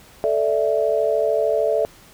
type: chord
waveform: sine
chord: A suspended fourth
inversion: none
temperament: just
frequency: 440 / 586.7 / 660 Hz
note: A4 / D5 / E5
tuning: 0 / -2 / +2 cents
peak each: -21 dBFS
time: 0.24-1.85 s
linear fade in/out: 0 ms
effects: pink hiss -48 dBFS RMS until 2.13 s